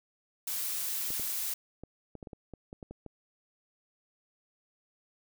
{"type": "noise", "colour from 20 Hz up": "blue", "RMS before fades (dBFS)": -34, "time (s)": [0.47, 1.54], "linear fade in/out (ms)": 5}
{"type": "clicks", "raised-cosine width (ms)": 2, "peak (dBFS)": -30, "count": 12, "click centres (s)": [1.105, 1.197, 1.836, 2.153, 2.228, 2.272, 2.332, 2.537, 2.729, 2.828, 2.91, 3.063]}
{"effects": []}